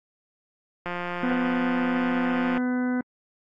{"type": "click train", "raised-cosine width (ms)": 0.5, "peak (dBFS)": -16, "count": 303, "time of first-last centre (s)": [0.86, 2.576], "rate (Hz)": 176}
{"type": "harmonic tone", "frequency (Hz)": 250, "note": "B3", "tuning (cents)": 21, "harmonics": [1, 2, 3, 4, 5, 6, 7, 8], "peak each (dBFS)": [-23, -35, -39, -42, -45, -36, -49, -44], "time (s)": [1.23, 3.01], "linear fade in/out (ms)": 2}
{"effects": ["AAC 48 kbps"]}